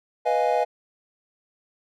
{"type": "chord", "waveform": "triangle", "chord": "F half-diminished seventh", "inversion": "second", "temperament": "equal", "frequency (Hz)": [493.9, 622.3, 698.5, 830.6], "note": ["Cb5", "Eb5", "F5", "Ab5"], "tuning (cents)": [0, 0, 0, 0], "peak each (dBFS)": -23, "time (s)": [0.25, 0.65], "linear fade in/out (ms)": 20, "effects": []}